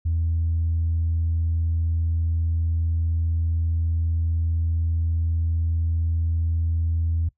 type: tone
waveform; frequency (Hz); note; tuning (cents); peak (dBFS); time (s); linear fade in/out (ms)
sine; 82.41; E2; 0; -19; 0.05-7.29; 10
effects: noise-tail reverb RT60 0.1 s tail -20 dB re dry + tanh soft clip ceiling -16 dBFS